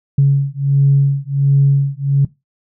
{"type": "beating tone pair", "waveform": "sine", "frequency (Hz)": [138.59, 139.99], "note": ["C#3", "C#3"], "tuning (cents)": [0, 17], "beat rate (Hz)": 1.4, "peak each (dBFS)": -12, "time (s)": [0.18, 2.25], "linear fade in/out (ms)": 5, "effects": ["noise-tail reverb RT60 0.2 s tail -19 dB re dry", "tanh soft clip ceiling -2 dBFS"]}